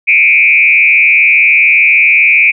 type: tone with frequency modulation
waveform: sine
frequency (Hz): 2366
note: D7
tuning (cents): +12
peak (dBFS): -4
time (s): 0.07-2.52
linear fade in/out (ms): 20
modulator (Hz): 147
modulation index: 1.1
effects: none